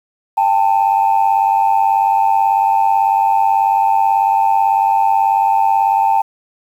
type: tone pair together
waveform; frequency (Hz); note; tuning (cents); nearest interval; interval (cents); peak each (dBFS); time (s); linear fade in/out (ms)
sine; 793 / 891.2; G5 / A5; +20 / +22; major second; 202; -12; 0.37-6.22; 10
effects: tanh soft clip ceiling -5 dBFS + 7-bit